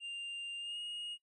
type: tone with pitch glide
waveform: triangle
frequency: 2794 to 2868 Hz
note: F7 to F7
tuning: 0 to +45 cents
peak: -38 dBFS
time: 0-1.18 s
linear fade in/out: 50 ms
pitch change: +45 cents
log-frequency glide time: 0.58-0.79 s
effects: noise-tail reverb RT60 0.1 s tail -19 dB re dry + resampled to 24000 Hz